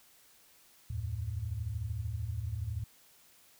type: tone cluster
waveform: sine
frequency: 76.2 / 89 / 109.8 Hz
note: D#2 / F2 / A2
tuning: -36 / +33 / -3 cents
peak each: -39 / -40 / -36 dBFS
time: 0.9-2.84 s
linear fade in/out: 5 ms
effects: white hiss -62 dBFS RMS until 3.59 s